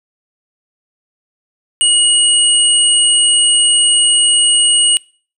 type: tone pair together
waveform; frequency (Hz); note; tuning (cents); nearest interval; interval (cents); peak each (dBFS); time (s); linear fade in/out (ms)
sine; 2897 / 8681; F#7 / C#9; -37 / -37; octave + perfect fifth; 1900; -11; 1.81-4.97; 0
effects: noise-tail reverb RT60 0.4 s tail -23 dB re dry